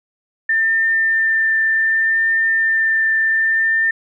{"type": "tone with vibrato", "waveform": "sine", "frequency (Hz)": 1793, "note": "A6", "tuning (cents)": 32, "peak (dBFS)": -13, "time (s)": [0.49, 3.91], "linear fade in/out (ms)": 5, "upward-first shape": "triangle", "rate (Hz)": 0.66, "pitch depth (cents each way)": 11, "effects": []}